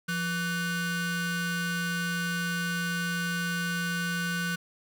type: ring-modulated tone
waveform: 45% pulse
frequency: 661 Hz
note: E5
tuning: 5 cents sharp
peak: -25 dBFS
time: 0.08-4.56 s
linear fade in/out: 10 ms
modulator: 835 Hz
effects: none